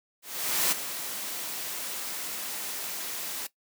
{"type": "noise with ADSR envelope", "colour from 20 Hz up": "white", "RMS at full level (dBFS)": -24, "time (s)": [0.22, 3.47], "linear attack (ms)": 500, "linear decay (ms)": 12, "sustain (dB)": -11, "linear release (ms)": 6, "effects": ["noise-tail reverb RT60 0.1 s tail -17 dB re dry", "high-pass 200 Hz 12 dB/octave"]}